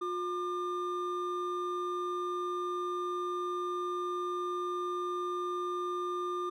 triangle tone pair together, 357.1 / 1200 Hz, F4 / D6, +39 / +37 cents, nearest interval octave + major sixth, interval 2098 cents, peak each -33 / -33 dBFS, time 0.01-6.5 s, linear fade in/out 10 ms, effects none

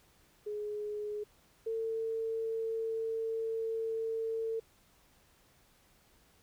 sine tone pair in turn, 418.9 / 449.5 Hz, G#4 / A4, +15 / +37 cents, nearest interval minor second, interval 122 cents, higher second, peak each -35 / -32 dBFS, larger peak second, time 0.46-1.24 / 1.66-4.6 s, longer second, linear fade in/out 10 ms, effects pink hiss -66 dBFS RMS until 6.42 s

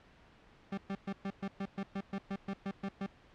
40% pulse tone bursts, 196 Hz, G3, in tune, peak -34 dBFS, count 14, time 0.72-3.064 s, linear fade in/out 5 ms, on 56 ms, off 120 ms, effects pink hiss -61 dBFS RMS until 3.34 s + low-pass 3000 Hz 12 dB/octave

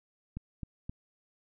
click train, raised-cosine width 5 ms, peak -25 dBFS, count 3, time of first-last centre 0.37-0.895 s, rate 3.81 Hz, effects none

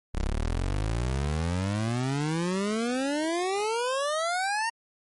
25% pulse exponential sweep, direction up, 31.59 to 932.3 Hz, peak -22 dBFS, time 0.14-4.7 s, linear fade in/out 10 ms, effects MP3 48 kbps

